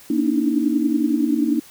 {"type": "tone cluster", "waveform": "sine", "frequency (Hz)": [234.8, 284.6, 295.2, 316.2], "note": ["A#3", "C#4", "D4", "D#4"], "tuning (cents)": [13, 46, 9, 28], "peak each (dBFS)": -22, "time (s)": [0.1, 1.6], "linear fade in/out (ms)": 5, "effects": ["white hiss -46 dBFS RMS until 1.7 s"]}